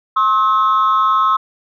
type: tone pair together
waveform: sine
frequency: 1068.1 / 1286 Hz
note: C6 / E6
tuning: +35 / -43 cents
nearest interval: minor third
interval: 322 cents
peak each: -12 dBFS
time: 0.16-1.37 s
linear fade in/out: 10 ms
effects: tanh soft clip ceiling -7 dBFS